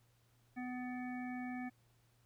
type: harmonic tone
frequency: 249.8 Hz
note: B3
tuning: 20 cents sharp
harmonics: 1 / 3 / 5 / 7 / 9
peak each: -41 / -48 / -60 / -52 / -53 dBFS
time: 0.56-1.7 s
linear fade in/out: 20 ms
effects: added 118 Hz sine -70 dBFS peak until 2.25 s + pink hiss -75 dBFS RMS until 2.25 s